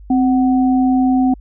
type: tone pair together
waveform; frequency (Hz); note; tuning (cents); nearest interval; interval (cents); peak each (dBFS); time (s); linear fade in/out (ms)
sine; 260.1 / 745.1; C4 / F#5; -10 / +12; octave + tritone; 1822; -11 / -20; 0.1-1.34; 5
effects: added 50 Hz sine -35 dBFS peak until 1.4 s